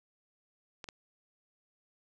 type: clicks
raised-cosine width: 0.2 ms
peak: -25 dBFS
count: 2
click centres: 0.842 / 0.888 s
effects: none